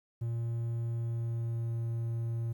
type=tone with pitch glide; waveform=triangle; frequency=116.54 to 115.67 Hz; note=A#2 to A#2; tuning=0 to -13 cents; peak=-29 dBFS; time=0.21-2.53 s; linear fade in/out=10 ms; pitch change=-13 cents; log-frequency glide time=0.9-1.77 s; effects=11-bit